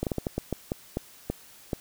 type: slowing click train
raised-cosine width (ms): 2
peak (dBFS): -14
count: 11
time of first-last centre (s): 0.03-1.732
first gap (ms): 38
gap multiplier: 1.31
effects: white hiss -52 dBFS RMS until 1.8 s